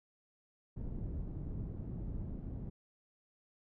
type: low-pass noise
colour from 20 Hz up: pink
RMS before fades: -41 dBFS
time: 0.76-2.7 s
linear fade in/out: 10 ms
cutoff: 220 Hz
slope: 12 dB/octave
effects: none